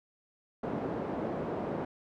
pink band-pass noise, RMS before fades -35 dBFS, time 0.63-1.85 s, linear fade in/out 5 ms, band 210 to 680 Hz, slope 12 dB/octave, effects none

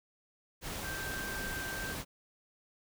sine tone in noise, 1568 Hz, G6, in tune, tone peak -39 dBFS, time 0.82-1.96 s, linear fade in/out 50 ms, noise pink, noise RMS -40 dBFS, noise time 0.61-2.05 s, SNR -2 dB, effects none

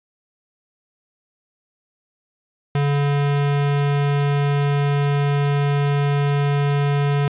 square tone, 142.9 Hz, D3, 47 cents flat, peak -17 dBFS, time 2.75-7.28 s, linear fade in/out 2 ms, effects resampled to 8000 Hz + 8-bit

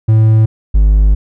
triangle tone pair in turn, 110 / 51.17 Hz, A2 / G#1, 0 / -25 cents, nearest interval octave + minor second, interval 1325 cents, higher first, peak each -3 dBFS, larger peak neither, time 0.08-0.46 / 0.74-1.15 s, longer second, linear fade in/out 10 ms, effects none

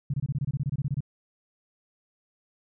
sine tone bursts, 139.1 Hz, C#3, 6 cents sharp, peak -24 dBFS, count 15, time 0.1-1.006 s, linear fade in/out 5 ms, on 38 ms, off 24 ms, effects none

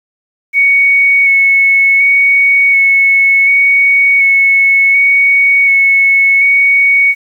sine tone with vibrato, 2217 Hz, C#7, in tune, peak -5 dBFS, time 0.53-7.15 s, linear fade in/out 50 ms, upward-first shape square, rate 0.68 Hz, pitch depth 12 cents each way, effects 7-bit

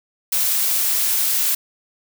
blue noise, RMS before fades -19 dBFS, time 0.32-1.55 s, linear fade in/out 5 ms, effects none

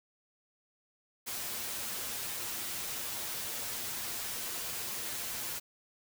white noise with comb filter, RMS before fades -38 dBFS, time 1.26-5.6 s, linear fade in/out 20 ms, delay 8.5 ms, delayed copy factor +0.55, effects none

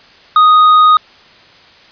sine tone with tanh clipping, 1244.5 Hz, D#6, in tune, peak -5 dBFS, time 0.36-0.97 s, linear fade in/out 2 ms, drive 6 dB, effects white hiss -42 dBFS RMS until 1.91 s + resampled to 11025 Hz

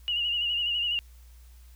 sine tone with vibrato, 2862 Hz, F7, 42 cents sharp, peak -25 dBFS, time 0.08-0.99 s, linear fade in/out 0 ms, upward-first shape sine, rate 12 Hz, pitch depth 50 cents each way, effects added 60 Hz sine -48 dBFS peak until 1.75 s + white hiss -62 dBFS RMS until 1.75 s

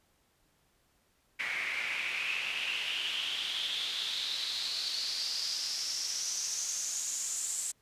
pink noise with band-pass filter sweep, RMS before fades -35 dBFS, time 1.39-7.72 s, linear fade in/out 10 ms, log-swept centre 2100 to 7800 Hz, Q 6, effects pink hiss -71 dBFS RMS until 7.81 s + resampled to 32000 Hz

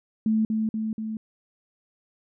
sine tone with echo, 219 Hz, A3, 8 cents flat, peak -19 dBFS, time 0.26-0.45 s, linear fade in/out 2 ms, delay 240 ms, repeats 3, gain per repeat -3 dB, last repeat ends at 1.17 s, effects none

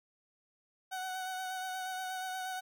30% pulse tone with vibrato, 747 Hz, F#5, 16 cents sharp, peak -34 dBFS, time 0.91-2.61 s, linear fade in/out 20 ms, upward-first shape sine, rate 8.4 Hz, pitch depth 22 cents each way, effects none

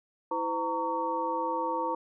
sine tone cluster, 328.7 / 509 / 919 / 1125 Hz, E4 / C5 / A#5 / C#6, -5 / -48 / -25 / +25 cents, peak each -36 / -34 / -30 / -36 dBFS, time 0.31-1.95 s, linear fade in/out 5 ms, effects none

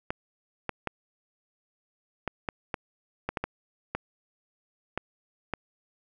clicks, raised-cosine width 0.5 ms, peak -14 dBFS, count 12, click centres 0.105 / 0.693 / 0.873 / 2.277 / 2.488 / 2.742 / 3.29 / 3.372 / 3.44 / 3.95 / 4.976 / 5.537 s, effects none

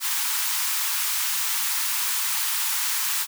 white high-pass noise, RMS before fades -25 dBFS, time 0-3.27 s, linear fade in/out 50 ms, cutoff 840 Hz, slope 96 dB/octave, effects none

